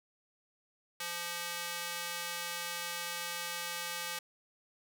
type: tone with high-pass filter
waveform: square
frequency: 172.8 Hz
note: F3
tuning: 18 cents flat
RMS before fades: -39 dBFS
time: 1-4.19 s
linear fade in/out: 5 ms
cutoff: 1400 Hz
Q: 0.52
effects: none